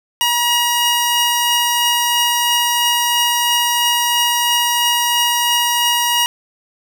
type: tone pair together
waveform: sawtooth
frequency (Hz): 957 / 2868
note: A#5 / F7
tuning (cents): +45 / +45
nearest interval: octave + perfect fifth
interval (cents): 1900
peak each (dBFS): -13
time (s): 0.21-6.26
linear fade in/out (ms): 0
effects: 7-bit